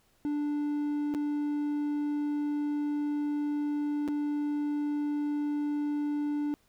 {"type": "tone with dropouts", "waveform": "triangle", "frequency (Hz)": 293.7, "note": "D4", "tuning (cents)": 0, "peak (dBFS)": -26, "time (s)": [0.25, 6.54], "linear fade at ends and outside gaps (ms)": 0, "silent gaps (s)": [[1.14, 1.148], [4.078, 4.085]], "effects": ["pink hiss -68 dBFS RMS until 6.68 s"]}